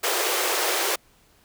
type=high-pass noise; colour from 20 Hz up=pink; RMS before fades=-24 dBFS; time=0.03-0.96 s; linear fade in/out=10 ms; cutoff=340 Hz; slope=96 dB/octave; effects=pink hiss -59 dBFS RMS until 1.44 s